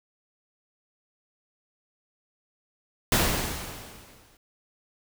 pink noise with exponential decay, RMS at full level -20 dBFS, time 3.12-4.37 s, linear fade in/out 2 ms, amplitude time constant 270 ms, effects none

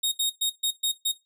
sawtooth tone bursts at uneven times, 3729 Hz, A#7, in tune, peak -19 dBFS, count 6, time 0.03-0.12 / 0.19-0.3 / 0.41-0.5 / 0.63-0.71 / 0.83-0.92 / 1.05-1.12 s, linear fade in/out 10 ms, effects noise-tail reverb RT60 0.2 s tail -18 dB re dry

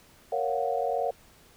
sine chord, Gb major seventh, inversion first, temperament equal, 466.2 / 554.4 / 698.5 / 740 Hz, Bb4 / Db5 / F5 / Gb5, 0 / 0 / 0 / 0 cents, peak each -31 dBFS, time 0.32-1.11 s, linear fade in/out 5 ms, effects pink hiss -57 dBFS RMS until 1.56 s

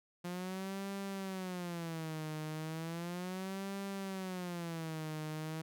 sawtooth tone with vibrato, 174.61 Hz, F3, in tune, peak -35 dBFS, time 0.24-5.62 s, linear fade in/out 10 ms, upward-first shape sine, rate 0.35 Hz, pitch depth 210 cents each way, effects none

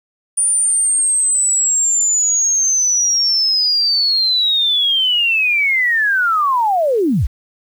sine linear sweep, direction down, 9397 to 38.21 Hz, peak -12 dBFS, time 0.37-7.27 s, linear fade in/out 10 ms, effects 7-bit

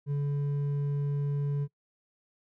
sine tone with hard clipping, 143.1 Hz, D3, 45 cents flat, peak -28 dBFS, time 0.06-1.68 s, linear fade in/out 50 ms, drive 4 dB, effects noise-tail reverb RT60 0.1 s tail -24 dB re dry

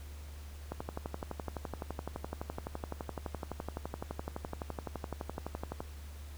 click train, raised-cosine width 1 ms, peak -23 dBFS, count 61, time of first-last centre 0.72-5.805 s, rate 11.8 Hz, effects added 73 Hz sine -44 dBFS peak until 6.37 s + pink hiss -56 dBFS RMS until 6.37 s

